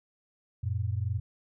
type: tone pair together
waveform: sine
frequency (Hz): 91.9 / 114.6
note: F#2 / A#2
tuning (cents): -11 / -29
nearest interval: major third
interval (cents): 382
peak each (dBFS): -30 / -31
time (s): 0.63-1.2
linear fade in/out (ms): 10
effects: none